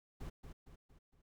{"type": "noise with echo", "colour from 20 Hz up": "brown", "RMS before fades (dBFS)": -45, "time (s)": [0.2, 0.3], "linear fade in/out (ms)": 10, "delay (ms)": 230, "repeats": 4, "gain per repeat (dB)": -6, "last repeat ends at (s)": 1.22, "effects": []}